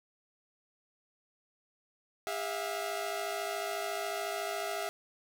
sawtooth tone cluster, 404.4 / 656 / 710 Hz, G#4 / E5 / F5, -46 / -9 / +28 cents, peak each -36 / -33 / -35 dBFS, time 2.27-4.89 s, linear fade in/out 0 ms, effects none

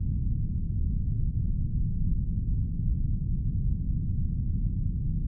pink low-pass noise, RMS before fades -27 dBFS, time 0-5.27 s, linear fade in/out 10 ms, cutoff 170 Hz, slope 24 dB/octave, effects none

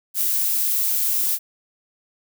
violet noise, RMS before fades -21 dBFS, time 0.14-1.39 s, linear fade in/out 50 ms, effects none

